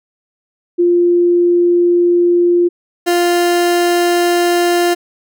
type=tone pair in turn; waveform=sine / 30% pulse; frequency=349.2 / 349.2 Hz; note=F4 / F4; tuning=0 / 0 cents; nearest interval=unison; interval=0 cents; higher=neither; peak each=-8 dBFS; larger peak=neither; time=0.78-2.69 / 3.06-4.95 s; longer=first; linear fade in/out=20 ms; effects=none